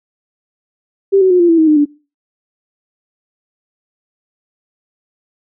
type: tone with pitch steps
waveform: sine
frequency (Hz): 392 / 375.8 / 360.3 / 345.4 / 331.2 / 317.5 / 304.4 / 291.8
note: G4 / F#4 / F#4 / F4 / E4 / D#4 / D#4 / D4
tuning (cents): 0 / +27 / -46 / -19 / +8 / +35 / -38 / -11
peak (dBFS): -6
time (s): 1.12-1.856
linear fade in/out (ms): 20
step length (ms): 92
effects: noise-tail reverb RT60 0.3 s tail -20 dB re dry